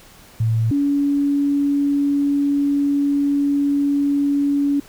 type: tone pair in turn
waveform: sine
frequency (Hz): 112.4 / 283.9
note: A2 / C#4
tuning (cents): +37 / +41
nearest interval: octave + major third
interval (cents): 1604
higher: second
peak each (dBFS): -15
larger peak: neither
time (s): 0.4-0.71 / 0.71-4.8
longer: second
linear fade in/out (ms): 5
effects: pink hiss -46 dBFS RMS until 4.88 s